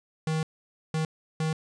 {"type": "tone bursts at uneven times", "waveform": "square", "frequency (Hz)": 158, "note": "D#3", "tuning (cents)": 27, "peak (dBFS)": -26, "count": 3, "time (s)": [[0.27, 0.43], [0.94, 1.05], [1.4, 1.53]], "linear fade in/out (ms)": 2, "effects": ["resampled to 22050 Hz", "9-bit"]}